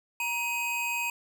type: tone pair together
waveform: square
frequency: 942.8 / 2517 Hz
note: A#5 / D#7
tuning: +19 / +19 cents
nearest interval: octave + perfect fourth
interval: 1700 cents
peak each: -35 / -30 dBFS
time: 0.2-1.1 s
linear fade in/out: 2 ms
effects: none